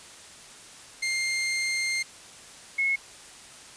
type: tone pair in turn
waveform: sawtooth / sine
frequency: 2111 / 2179 Hz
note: C7 / C#7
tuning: +15 / -30 cents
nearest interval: minor second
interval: 55 cents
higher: second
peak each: -22 dBFS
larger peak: neither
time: 1.02-2.03 / 2.78-2.96 s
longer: first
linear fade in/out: 10 ms
effects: white hiss -47 dBFS RMS until 3.76 s + resampled to 22050 Hz